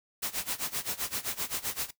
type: noise with tremolo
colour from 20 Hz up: white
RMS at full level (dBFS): -31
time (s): 0.22-1.91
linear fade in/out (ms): 10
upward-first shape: sine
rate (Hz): 7.7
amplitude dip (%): 90
effects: noise-tail reverb RT60 0.1 s tail -17 dB re dry